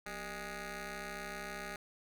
10% pulse ring-modulated tone, 212.7 Hz, G#3, 42 cents sharp, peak -30 dBFS, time 0.06-1.76 s, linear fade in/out 2 ms, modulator 1030 Hz, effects none

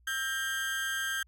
35% pulse tone with amplitude modulation, 1590 Hz, G6, 24 cents sharp, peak -26 dBFS, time 0.07-1.23 s, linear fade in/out 5 ms, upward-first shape sine, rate 272 Hz, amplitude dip 65%, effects added 60 Hz sine -60 dBFS peak until 1.27 s

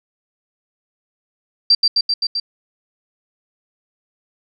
sine tone with echo, 4699 Hz, D8, in tune, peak -8 dBFS, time 1.7-1.75 s, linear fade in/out 5 ms, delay 130 ms, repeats 5, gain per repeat -2 dB, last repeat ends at 2.4 s, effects none

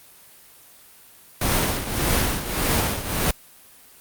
pink noise with tremolo, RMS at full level -19 dBFS, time 1.41-3.31 s, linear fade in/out 5 ms, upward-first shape triangle, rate 1.7 Hz, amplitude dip 75%, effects white hiss -49 dBFS RMS until 4 s + Opus 32 kbps

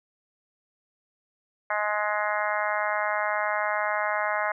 harmonic tone, 209.8 Hz, G#3, 18 cents sharp, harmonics 3 / 4 / 5 / 6 / 7 / 8 / 9 / 10, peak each -30 / -31 / -32 / -33 / -33 / -34 / -35 / -35 dBFS, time 1.7-4.52 s, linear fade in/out 5 ms, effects none

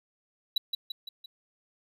triangle tone with echo, 3931 Hz, B7, 9 cents flat, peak -21 dBFS, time 0.56-0.58 s, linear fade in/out 5 ms, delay 170 ms, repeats 4, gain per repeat -5 dB, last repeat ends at 1.26 s, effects none

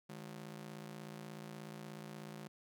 sawtooth ring-modulated tone, 179.3 Hz, F3, 46 cents sharp, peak -40 dBFS, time 0.09-2.48 s, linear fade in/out 10 ms, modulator 28.3 Hz, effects none

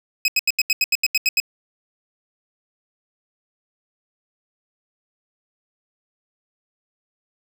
25% pulse tone bursts, 2540 Hz, D#7, 35 cents sharp, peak -11 dBFS, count 11, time 0.25-1.401 s, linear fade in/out 2 ms, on 31 ms, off 81 ms, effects none

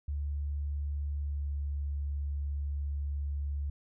sine tone with pitch glide, 72.2 to 71.49 Hz, D2 to D2, -29 to -46 cents, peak -31 dBFS, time 0.08-3.7 s, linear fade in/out 5 ms, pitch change -17 cents, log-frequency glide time 1.2-1.51 s, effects none

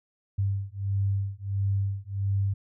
sine beating tone pair, 98 / 99.5 Hz, G2 / G2, 0 / +26 cents, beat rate 1.5 Hz, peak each -28 / -28 dBFS, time 0.38-2.54 s, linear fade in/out 10 ms, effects none

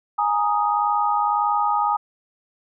sine chord, Ab suspended second, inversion none, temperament equal, 830.6 / 932.3 / 1244.5 Hz, Ab5 / Bb5 / Eb6, 0 / 0 / 0 cents, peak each -21 / -24 / -22 dBFS, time 0.18-1.97 s, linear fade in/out 10 ms, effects none

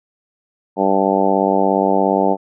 harmonic tone, 97.1 Hz, G2, 16 cents flat, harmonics 2 / 3 / 4 / 5 / 6 / 7 / 8 / 9, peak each -21 / -21 / -21 / -21 / -21 / -21 / -21 / -21 dBFS, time 0.76-2.37 s, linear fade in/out 50 ms, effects none

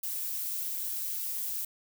violet noise with amplitude modulation, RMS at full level -32 dBFS, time 0.03-1.65 s, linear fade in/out 5 ms, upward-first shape sine, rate 184 Hz, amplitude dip 50%, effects none

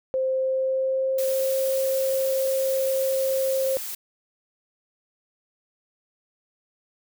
sine tone with pitch glide, 523.3 to 532.4 Hz, C5 to C5, 0 to +30 cents, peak -21 dBFS, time 0.14-3.77 s, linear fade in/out 0 ms, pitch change +30 cents, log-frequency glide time 0.29-1.57 s
blue noise, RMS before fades -33 dBFS, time 1.18-3.95 s, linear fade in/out 5 ms
effects none

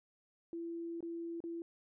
sine tone with dropouts, 336.2 Hz, E4, 34 cents sharp, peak -39 dBFS, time 0.53-1.62 s, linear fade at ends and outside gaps 1 ms, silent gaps 1.006-1.027 / 1.404-1.439 s, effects none

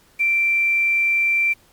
sine tone with quantisation, 2350 Hz, D7, 1 cent sharp, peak -15 dBFS, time 0.19-1.54 s, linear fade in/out 20 ms, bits 7, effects pink hiss -55 dBFS RMS until 1.72 s + MP3 96 kbps

